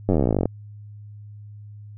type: slowing click train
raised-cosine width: 2 ms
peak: -7 dBFS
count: 24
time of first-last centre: 0.09-0.456 s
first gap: 10 ms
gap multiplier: 1.04
effects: added 104 Hz sine -38 dBFS peak until 1.97 s